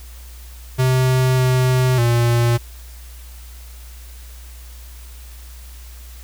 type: tone with pitch steps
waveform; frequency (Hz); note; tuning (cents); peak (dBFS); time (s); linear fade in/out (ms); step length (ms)
square; 129 / 128.1 / 118.5; C3 / C3 / A#2; -24 / -36 / +29; -14; 0.78-2.58; 20; 600
effects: added 60 Hz sine -35 dBFS peak until 6.23 s + white hiss -45 dBFS RMS until 6.23 s